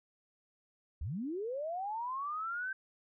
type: linear sweep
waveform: sine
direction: up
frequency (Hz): 56.5 to 1570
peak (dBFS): -35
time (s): 1.01-2.73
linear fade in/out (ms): 5
effects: none